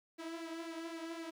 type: tone with flanger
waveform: sawtooth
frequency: 329.6 Hz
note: E4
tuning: in tune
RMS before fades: -44 dBFS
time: 0.18-1.31 s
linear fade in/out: 20 ms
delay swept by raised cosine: 0.42 to 3.72 ms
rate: 3.9 Hz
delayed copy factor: +0.6
effects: low-pass 7000 Hz 12 dB/octave + 11-bit